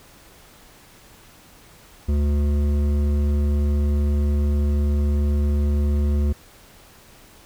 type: tone with hard clipping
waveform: sine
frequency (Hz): 72.6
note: D2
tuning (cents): -19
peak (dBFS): -19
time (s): 2.08-6.33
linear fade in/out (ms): 10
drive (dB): 11
effects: pink hiss -49 dBFS RMS until 7.45 s